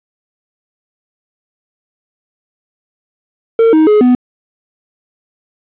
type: tone with pitch steps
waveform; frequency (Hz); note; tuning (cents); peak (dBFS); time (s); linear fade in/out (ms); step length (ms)
triangle; 455.3 / 314.1 / 421.8 / 248.7; A#4 / D#4 / G#4 / B3; -41 / +16 / +27 / +12; -3; 3.59-4.15; 2; 140
effects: resampled to 8000 Hz + 7-bit